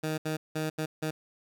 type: tone bursts at uneven times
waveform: 15% pulse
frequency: 156.1 Hz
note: D#3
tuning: 6 cents sharp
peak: -23 dBFS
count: 5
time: 0.03-0.18 / 0.25-0.37 / 0.55-0.7 / 0.78-0.86 / 1.02-1.11 s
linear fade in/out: 10 ms
effects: none